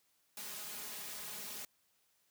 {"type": "noise with comb filter", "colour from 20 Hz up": "white", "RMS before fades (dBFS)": -45, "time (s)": [0.37, 1.65], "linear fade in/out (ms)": 2, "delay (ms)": 4.8, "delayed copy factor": 1, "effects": ["white hiss -75 dBFS RMS until 2.3 s", "high-pass 60 Hz 12 dB/octave"]}